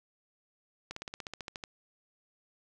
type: slowing click train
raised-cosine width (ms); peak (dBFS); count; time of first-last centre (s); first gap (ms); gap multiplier
0.2; -22; 12; 0.91-1.638; 54; 1.04
effects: none